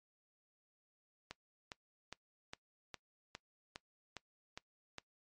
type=click train; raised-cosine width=0.2 ms; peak=-27 dBFS; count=10; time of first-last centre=1.31-4.983 s; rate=2.45 Hz; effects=noise-tail reverb RT60 0.1 s tail -21 dB re dry + MP3 48 kbps